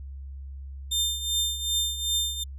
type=tone with tremolo; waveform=sawtooth; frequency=3600 Hz; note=A7; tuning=39 cents sharp; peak=-19 dBFS; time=0.91-2.44 s; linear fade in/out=10 ms; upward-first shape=triangle; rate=2.6 Hz; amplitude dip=75%; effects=added 68 Hz sine -36 dBFS peak until 2.58 s